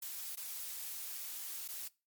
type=noise with dropouts; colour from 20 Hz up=blue; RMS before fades=-43 dBFS; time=0.02-1.88 s; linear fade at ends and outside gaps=5 ms; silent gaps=0.353-0.371 / 1.678-1.686 s; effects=noise-tail reverb RT60 0.3 s tail -22 dB re dry + MP3 96 kbps